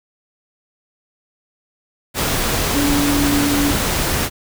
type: tone in noise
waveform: sine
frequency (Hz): 286.8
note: D4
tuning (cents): -41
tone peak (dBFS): -16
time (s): 2.73-3.74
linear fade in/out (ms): 50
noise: pink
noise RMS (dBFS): -19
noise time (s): 2.14-4.3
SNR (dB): 0
effects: none